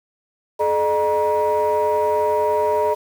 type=tone cluster; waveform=sine; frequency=428.1 / 605 / 950 Hz; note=A4 / D#5 / A#5; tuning=-47 / -49 / +33 cents; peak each=-19 dBFS; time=0.59-2.95 s; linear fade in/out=20 ms; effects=tanh soft clip ceiling -11 dBFS + 7-bit